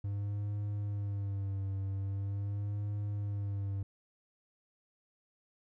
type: tone with vibrato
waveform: triangle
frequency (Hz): 100.1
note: G2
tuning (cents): +37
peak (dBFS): -31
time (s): 0.04-3.83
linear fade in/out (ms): 5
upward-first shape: sine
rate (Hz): 0.43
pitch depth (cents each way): 50
effects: none